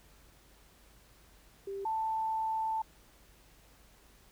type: tone pair in turn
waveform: sine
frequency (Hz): 393.8 / 884.1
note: G4 / A5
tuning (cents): +8 / +8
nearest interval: octave + major second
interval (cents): 1400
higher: second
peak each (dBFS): -36 / -30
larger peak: second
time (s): 1.67-1.85 / 1.85-2.82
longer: second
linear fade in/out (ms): 5
effects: added 50 Hz sine -63 dBFS peak until 4.31 s + pink hiss -62 dBFS RMS until 4.31 s